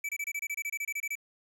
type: tone bursts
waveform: square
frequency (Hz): 2309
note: D7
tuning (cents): -30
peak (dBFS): -32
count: 15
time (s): 0.04-1.154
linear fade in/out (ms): 5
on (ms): 50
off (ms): 26
effects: none